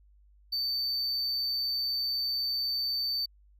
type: tone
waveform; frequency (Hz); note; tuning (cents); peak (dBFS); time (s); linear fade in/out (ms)
triangle; 4564; C#8; +50; -27; 0.52-3.26; 10
effects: added 50 Hz sine -57 dBFS peak until 3.59 s